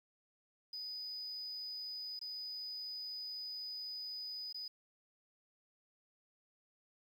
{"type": "tone with dropouts", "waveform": "sine", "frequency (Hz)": 4978, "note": "D#8", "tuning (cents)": 0, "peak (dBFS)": -40, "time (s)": [0.73, 4.68], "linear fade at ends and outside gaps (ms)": 5, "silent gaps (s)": [[2.192, 2.213], [4.527, 4.544]], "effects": ["tanh soft clip ceiling -39 dBFS", "11-bit"]}